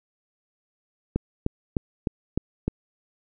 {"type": "click train", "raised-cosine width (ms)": 3, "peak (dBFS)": -10, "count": 6, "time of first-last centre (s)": [1.16, 2.68], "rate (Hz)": 3.29, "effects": []}